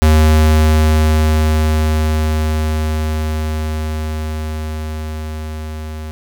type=tone with level ramp; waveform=square; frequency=77.78 Hz; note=D#2; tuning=in tune; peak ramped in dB=-7 to -25 dBFS; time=0.02-6.11 s; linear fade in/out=0 ms; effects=none